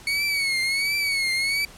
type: tone with vibrato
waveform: 30% pulse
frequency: 2217 Hz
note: C#7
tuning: in tune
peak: -19 dBFS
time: 0.07-1.65 s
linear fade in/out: 2 ms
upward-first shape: triangle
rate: 1.4 Hz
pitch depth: 100 cents each way
effects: pink hiss -46 dBFS RMS until 1.77 s + low-pass 11000 Hz 12 dB/octave